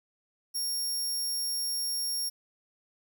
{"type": "tone", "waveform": "20% pulse", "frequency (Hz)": 5550, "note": "F8", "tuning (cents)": -12, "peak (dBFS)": -24, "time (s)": [0.54, 2.3], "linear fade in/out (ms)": 20, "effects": []}